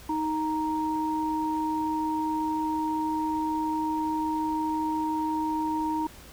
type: tone pair together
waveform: sine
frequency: 312.9 / 932.8 Hz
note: D#4 / A#5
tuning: +10 / +1 cents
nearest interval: octave + perfect fifth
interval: 1891 cents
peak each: -28 dBFS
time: 0.09-6.07 s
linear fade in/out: 5 ms
effects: added 60 Hz sine -53 dBFS peak until 6.32 s + pink hiss -49 dBFS RMS until 6.32 s